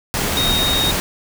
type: tone in noise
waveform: sine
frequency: 3729 Hz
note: A#7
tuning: in tune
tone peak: -17 dBFS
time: 0.37-0.91 s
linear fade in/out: 0 ms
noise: pink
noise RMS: -20 dBFS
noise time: 0.14-1 s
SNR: 0 dB
effects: none